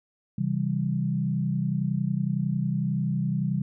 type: chord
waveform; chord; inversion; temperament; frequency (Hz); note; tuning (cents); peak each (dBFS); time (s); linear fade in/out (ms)
sine; C major; none; equal with one note detuned; 134.18 / 164.81 / 196; C3 / E3 / G3; +44 / 0 / 0; -28; 0.38-3.62; 5
effects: none